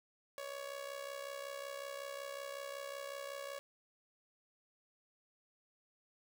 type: tone with amplitude modulation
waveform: sawtooth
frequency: 560 Hz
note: C#5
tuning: 18 cents sharp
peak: -36 dBFS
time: 0.38-3.59 s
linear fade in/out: 0 ms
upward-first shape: sine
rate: 65.4 Hz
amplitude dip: 70%
effects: none